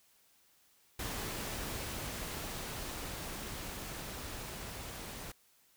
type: noise with level ramp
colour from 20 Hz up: pink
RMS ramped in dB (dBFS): -39 to -45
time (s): 0.99-5.32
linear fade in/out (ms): 5
effects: white hiss -68 dBFS RMS until 5.76 s